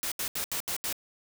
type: noise bursts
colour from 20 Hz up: white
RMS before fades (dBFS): -32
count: 6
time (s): 0.03-0.927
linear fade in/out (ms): 0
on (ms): 87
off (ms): 75
effects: none